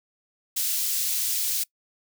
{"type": "high-pass noise", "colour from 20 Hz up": "white", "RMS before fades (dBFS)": -26, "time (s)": [0.56, 1.64], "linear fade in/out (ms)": 10, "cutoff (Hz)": 3900, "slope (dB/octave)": 12, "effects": ["noise-tail reverb RT60 0.1 s tail -23 dB re dry"]}